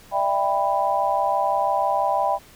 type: chord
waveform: sine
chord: E minor seventh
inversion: third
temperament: just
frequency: 593.3 / 659.3 / 791.1 / 988.9 Hz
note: D5 / E5 / G5 / B5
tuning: +18 / 0 / +16 / +2 cents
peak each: -26 / -26 / -22 / -24 dBFS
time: 0.11-2.39 s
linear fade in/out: 50 ms
effects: pink hiss -49 dBFS RMS until 2.55 s